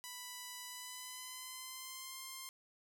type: tone with pitch glide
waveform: 5% pulse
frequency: 990 to 1054.9 Hz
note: B5 to C6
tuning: +4 to +14 cents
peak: -34 dBFS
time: 0.04-2.49 s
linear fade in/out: 0 ms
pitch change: +110 cents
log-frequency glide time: 0.67-2.19 s
effects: none